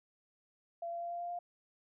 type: tone with pitch steps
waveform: sine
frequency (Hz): 681 / 684.9 / 688.9 / 692.9 / 696.9 / 701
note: F5 / F5 / F5 / F5 / F5 / F5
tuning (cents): -44 / -34 / -24 / -14 / -4 / +6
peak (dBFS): -37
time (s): 0.82-1.39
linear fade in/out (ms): 5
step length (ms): 95
effects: none